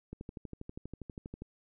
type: click train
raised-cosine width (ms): 3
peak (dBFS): -29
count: 17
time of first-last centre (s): 0.13-1.42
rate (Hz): 12.4
effects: none